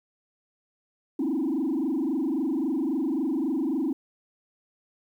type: tone with frequency modulation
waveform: sine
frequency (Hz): 292.3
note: D4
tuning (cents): -8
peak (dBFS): -22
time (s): 1.19-3.93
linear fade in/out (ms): 5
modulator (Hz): 23.7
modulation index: 1.9
effects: tanh soft clip ceiling -21 dBFS + 10-bit